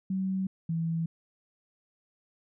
sine tone pair in turn, 189.9 / 164.58 Hz, F#3 / E3, +45 / -2 cents, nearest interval major second, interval 247 cents, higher first, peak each -27 dBFS, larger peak neither, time 0.1-0.47 / 0.69-1.06 s, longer neither, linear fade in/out 5 ms, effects none

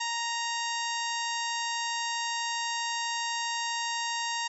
harmonic tone, 932.3 Hz, A#5, in tune, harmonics 1 / 2 / 3 / 4 / 5 / 6 / 7 / 8, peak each -33 / -36 / -38 / -39 / -40 / -41 / -41 / -42 dBFS, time 0-4.48 s, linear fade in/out 10 ms, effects none

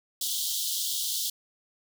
pink high-pass noise, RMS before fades -30 dBFS, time 0.21-1.3 s, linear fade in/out 5 ms, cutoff 3100 Hz, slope 96 dB/octave, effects none

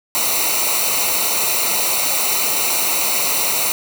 white noise with comb filter, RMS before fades -18 dBFS, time 0.15-3.72 s, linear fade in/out 0 ms, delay 0.6 ms, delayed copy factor -0.8, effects none

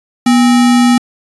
sine tone with sample-and-hold, 243.3 Hz, B3, 26 cents flat, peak -5 dBFS, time 0.26-0.98 s, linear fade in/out 5 ms, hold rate 1050 Hz, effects resampled to 24000 Hz

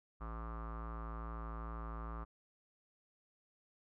square tone with low-pass filter, 56.4 Hz, A1, 44 cents sharp, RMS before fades -44 dBFS, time 0.2-2.25 s, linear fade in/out 20 ms, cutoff 1200 Hz, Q 7.1, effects none

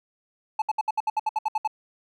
triangle tone bursts, 866 Hz, A5, 28 cents flat, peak -19 dBFS, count 12, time 0.59-1.676 s, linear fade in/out 5 ms, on 30 ms, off 66 ms, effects none

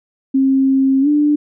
sine tone with pitch glide, 268 to 295.7 Hz, C4 to D4, +42 to +12 cents, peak -10 dBFS, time 0.34-1.36 s, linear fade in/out 10 ms, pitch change +170 cents, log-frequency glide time 1.01-1.08 s, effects none

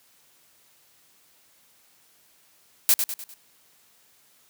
blue noise with echo, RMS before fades -17 dBFS, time 2.89-2.94 s, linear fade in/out 0 ms, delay 100 ms, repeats 4, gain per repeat -7 dB, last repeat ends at 3.34 s, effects white hiss -60 dBFS RMS until 4.49 s + high-pass 80 Hz 12 dB/octave

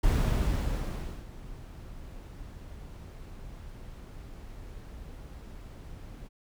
brown noise with ADSR envelope, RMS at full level -24 dBFS, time 0.03-6.29 s, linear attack 10 ms, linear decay 1200 ms, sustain -20 dB, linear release 29 ms, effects none

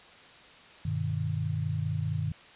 sine chord, G augmented, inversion none, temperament just, 98 / 122.5 / 153.12 Hz, G2 / B2 / D#3, 0 / -14 / -27 cents, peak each -32 / -34 / -31 dBFS, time 0.85-2.32 s, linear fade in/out 5 ms, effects white hiss -52 dBFS RMS until 2.55 s + resampled to 8000 Hz

